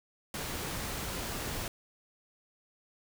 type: noise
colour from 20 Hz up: pink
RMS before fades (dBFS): -37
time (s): 0.34-1.68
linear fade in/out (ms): 2
effects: none